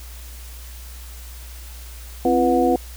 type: tone cluster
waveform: sine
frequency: 260.8 / 340.7 / 492.6 / 730 Hz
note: C4 / F4 / B4 / F#5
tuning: -5 / -43 / -5 / -24 cents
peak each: -20 dBFS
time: 2.25-2.76 s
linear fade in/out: 2 ms
effects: added 60 Hz sine -35 dBFS peak until 2.96 s + white hiss -43 dBFS RMS until 2.96 s